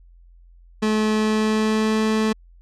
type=tone with pitch glide; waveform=30% pulse; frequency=215.6 to 218.1 Hz; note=A3 to A3; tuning=-35 to -15 cents; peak=-15 dBFS; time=0.82-2.33 s; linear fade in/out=10 ms; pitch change=+20 cents; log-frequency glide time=1.15-2.01 s; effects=added 43 Hz sine -46 dBFS peak until 2.61 s + low-pass 7000 Hz 12 dB/octave